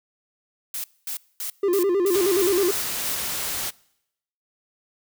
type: noise bursts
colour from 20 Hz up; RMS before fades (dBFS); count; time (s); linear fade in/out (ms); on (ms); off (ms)
blue; -30; 8; 0.74-3.15; 2; 100; 230
type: tone with vibrato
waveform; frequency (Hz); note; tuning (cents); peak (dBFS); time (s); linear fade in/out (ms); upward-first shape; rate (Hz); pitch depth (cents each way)
triangle; 374.3; F#4; +20; -16; 1.63-2.71; 5; square; 9.5; 110
type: noise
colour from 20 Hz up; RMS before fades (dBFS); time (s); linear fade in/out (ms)
white; -28; 2.13-3.71; 20
effects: noise-tail reverb RT60 0.8 s tail -24 dB re dry